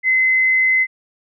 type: tone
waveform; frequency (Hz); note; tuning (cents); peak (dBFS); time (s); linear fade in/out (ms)
sine; 2048; C7; -38; -12; 0.03-0.87; 50
effects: none